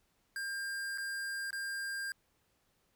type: tone with dropouts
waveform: square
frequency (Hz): 1600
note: G6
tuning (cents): +35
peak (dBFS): -37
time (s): 0.36-2.12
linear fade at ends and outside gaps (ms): 1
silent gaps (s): 0.976-0.982 / 1.506-1.529
effects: pink hiss -75 dBFS RMS until 2.95 s